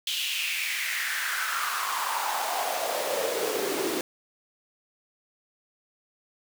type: noise with high-pass filter sweep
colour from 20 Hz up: pink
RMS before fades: -29 dBFS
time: 0.07-4.01 s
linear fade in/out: 2 ms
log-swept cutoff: 3200 to 320 Hz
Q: 4.7
effects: none